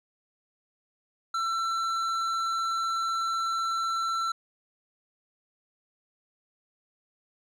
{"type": "tone with hard clipping", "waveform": "sine", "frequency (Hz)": 1342, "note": "E6", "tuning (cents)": 31, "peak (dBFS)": -28, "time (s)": [1.34, 4.32], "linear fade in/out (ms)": 5, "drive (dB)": 9, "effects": []}